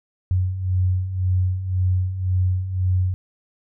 sine beating tone pair, 90.7 / 92.6 Hz, F#2 / F#2, -34 / +2 cents, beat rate 1.9 Hz, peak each -25 / -19 dBFS, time 0.31-3.14 s, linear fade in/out 0 ms, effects none

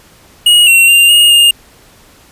square tone with pitch steps, 2886 / 2731 / 2787 / 2855 / 2826 Hz, F#7 / F7 / F7 / F7 / F7, -44 / -39 / -4 / +37 / +20 cents, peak -4 dBFS, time 0.46-1.51 s, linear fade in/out 5 ms, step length 210 ms, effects pink hiss -43 dBFS RMS until 2.31 s + resampled to 32000 Hz

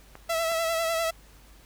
clicks, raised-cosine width 0.5 ms, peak -27 dBFS, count 2, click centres 0.154 / 0.518 s
sawtooth tone with vibrato, 659.3 Hz, E5, in tune, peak -21 dBFS, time 0.29-1.11 s, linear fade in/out 10 ms, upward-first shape sine, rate 10 Hz, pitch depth 35 cents each way
effects added 50 Hz sine -52 dBFS peak until 1.65 s + pink hiss -56 dBFS RMS until 1.65 s

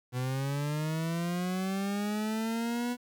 40% pulse linear sweep, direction up, 123.47 to 246.2 Hz, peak -29 dBFS, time 0.12-2.97 s, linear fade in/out 50 ms, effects 10-bit

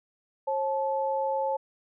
sine tone pair together, 540 / 867.9 Hz, C#5 / A5, -45 / -24 cents, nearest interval minor sixth, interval 821 cents, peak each -28 dBFS, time 0.47-1.57 s, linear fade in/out 10 ms, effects none

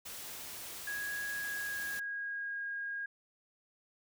white noise, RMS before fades -45 dBFS, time 0.05-2 s, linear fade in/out 10 ms
sine tone with pitch glide, 1657 to 1629.5 Hz, G#6 to G#6, -4 to -33 cents, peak -36 dBFS, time 0.87-3.06 s, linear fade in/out 5 ms, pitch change -29 cents, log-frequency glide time 1.29-2.65 s
effects none

